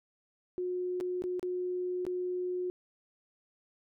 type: tone with dropouts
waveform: sine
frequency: 361.8 Hz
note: F#4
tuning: 39 cents flat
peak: -31 dBFS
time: 0.58-2.7 s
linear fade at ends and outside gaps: 0 ms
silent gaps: 1.002-1.009 / 1.221-1.239 / 1.395-1.429 / 2.052-2.066 s
effects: none